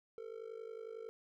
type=tone with amplitude modulation; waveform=triangle; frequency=450.4 Hz; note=A4; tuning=40 cents sharp; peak=-39 dBFS; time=0.18-1.09 s; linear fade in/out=0 ms; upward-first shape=sine; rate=51 Hz; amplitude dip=85%; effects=none

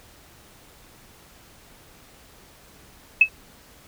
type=tone with exponential decay; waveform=sine; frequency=2592 Hz; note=E7; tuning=30 cents flat; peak=-6 dBFS; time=3.21-3.29 s; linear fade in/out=5 ms; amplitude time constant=17 ms; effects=pink hiss -51 dBFS RMS until 3.87 s

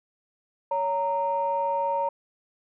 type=tone pair together; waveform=sine; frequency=560 / 925.9 Hz; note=C#5 / A#5; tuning=+18 / -12 cents; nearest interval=major sixth; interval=870 cents; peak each=-27 / -24 dBFS; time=0.71-2.09 s; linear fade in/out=5 ms; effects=tanh soft clip ceiling -16 dBFS

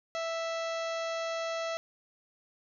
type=harmonic tone with a mistuned harmonic; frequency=659.3 Hz; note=E5; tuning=in tune; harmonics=1 / 2 / 3 / 4 / 5 / 6 / 7 / 8 / 9 / 10; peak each=-33 / -39 / -43 / -45 / -47 / -49 / -50 / -51 / -52 / -53 dBFS; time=0.15-1.77 s; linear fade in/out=0 ms; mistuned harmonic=7; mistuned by=-89 cents; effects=none

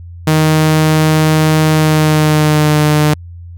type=tone with pitch glide; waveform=sawtooth; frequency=156.2 to 150.97 Hz; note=D#3 to D3; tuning=+7 to +48 cents; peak=-4 dBFS; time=0.27-3.14 s; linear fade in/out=5 ms; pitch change=-59 cents; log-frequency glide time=1.71-2.76 s; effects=added 86 Hz sine -28 dBFS peak until 3.57 s

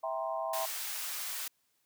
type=chord; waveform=sine; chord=C dominant seventh; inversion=first; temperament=just; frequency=654.1 / 784.9 / 941.9 / 1046.5 Hz; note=E5 / G5 / Bb5 / C6; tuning=-14 / +2 / +18 / 0 cents; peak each=-35 / -39 / -41 / -39 dBFS; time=0.03-0.66 s; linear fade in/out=10 ms
type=high-pass noise; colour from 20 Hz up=white; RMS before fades=-38 dBFS; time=0.53-1.48 s; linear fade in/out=5 ms; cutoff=840 Hz; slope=12 dB/octave
effects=white hiss -75 dBFS RMS until 1.85 s + high-pass 60 Hz 12 dB/octave

